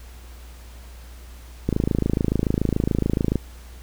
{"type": "click train", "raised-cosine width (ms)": 3, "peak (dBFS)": -7, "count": 46, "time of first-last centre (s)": [1.69, 3.357], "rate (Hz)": 27, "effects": ["added 60 Hz sine -39 dBFS peak until 3.82 s", "pink hiss -49 dBFS RMS until 3.82 s"]}